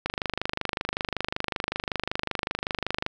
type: click train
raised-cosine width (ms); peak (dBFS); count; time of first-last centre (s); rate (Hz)
0.3; -10; 77; 0.06-3.064; 25.3
effects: none